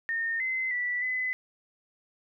sine tone with pitch steps, 1830 / 2054 / 1964 / 2017 Hz, A#6 / C7 / B6 / B6, -32 / -33 / -10 / +36 cents, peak -27 dBFS, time 0.09-1.33 s, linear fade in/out 0 ms, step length 310 ms, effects none

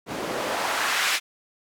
white noise with band-pass filter sweep, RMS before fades -26 dBFS, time 0.06-1.2 s, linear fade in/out 50 ms, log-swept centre 280 to 2400 Hz, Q 1, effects none

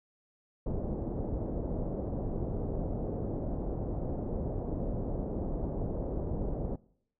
pink low-pass noise, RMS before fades -34 dBFS, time 0.66-6.76 s, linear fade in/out 5 ms, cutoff 620 Hz, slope 24 dB/octave, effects noise-tail reverb RT60 0.7 s tail -23 dB re dry

